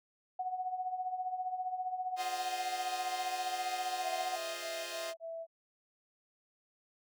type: tone with tremolo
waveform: sine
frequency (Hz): 739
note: F#5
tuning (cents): -2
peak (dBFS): -31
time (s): 0.39-4.36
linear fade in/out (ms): 5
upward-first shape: triangle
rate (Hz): 15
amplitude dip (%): 75
type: chord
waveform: 5% pulse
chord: F minor seventh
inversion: none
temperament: equal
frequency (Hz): 349.2 / 415.3 / 523.3 / 622.3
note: F4 / Ab4 / C5 / Eb5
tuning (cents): 0 / 0 / 0 / 0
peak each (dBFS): -34 / -38 / -34 / -33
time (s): 2.16-5.14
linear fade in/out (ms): 50
type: tone bursts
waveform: sine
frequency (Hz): 659.3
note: E5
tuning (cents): 0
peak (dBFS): -39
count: 5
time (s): 4.01-5.468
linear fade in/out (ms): 50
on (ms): 270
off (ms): 27
effects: none